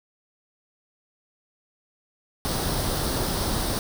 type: noise with comb filter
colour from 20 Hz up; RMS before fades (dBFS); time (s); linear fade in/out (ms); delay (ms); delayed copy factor
pink; -26; 2.45-3.79; 0; 0.21; +0.55
effects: none